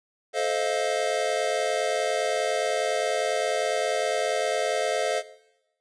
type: chord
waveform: square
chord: F dominant seventh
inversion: first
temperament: just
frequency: 436.5 / 523.8 / 628.6 / 698.5 Hz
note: A4 / C5 / Eb5 / F5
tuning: -14 / +2 / +18 / 0 cents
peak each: -30 dBFS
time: 0.33-5.23 s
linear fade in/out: 50 ms
effects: noise-tail reverb RT60 0.9 s tail -18 dB re dry + resampled to 22050 Hz